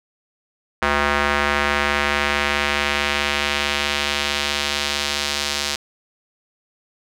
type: tone with band-pass filter sweep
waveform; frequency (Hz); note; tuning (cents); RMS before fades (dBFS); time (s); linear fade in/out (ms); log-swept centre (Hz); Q
square; 72.3; D2; -27; -21; 0.82-5.76; 5; 1500 to 4700; 1.2
effects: none